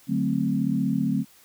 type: chord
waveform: sine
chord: D dominant seventh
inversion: none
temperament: equal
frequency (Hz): 146.83 / 185 / 220 / 261.6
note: D3 / F#3 / A3 / C4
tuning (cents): 0 / 0 / 0 / 0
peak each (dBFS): -29 / -27 / -26 / -26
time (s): 0.07-1.25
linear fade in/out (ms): 50
effects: white hiss -55 dBFS RMS until 1.44 s